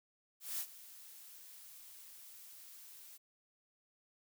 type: noise with ADSR envelope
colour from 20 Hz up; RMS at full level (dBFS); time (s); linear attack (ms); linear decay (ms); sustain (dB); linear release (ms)
blue; -38; 0.4-3.18; 190; 68; -17; 17
effects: none